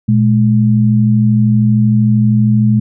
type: tone pair together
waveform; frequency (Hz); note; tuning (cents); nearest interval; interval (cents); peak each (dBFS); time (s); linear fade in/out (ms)
sine; 118.8 / 211.7; A#2 / G#3; +33 / +33; minor seventh; 1000; -10; 0.08-2.8; 10
effects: none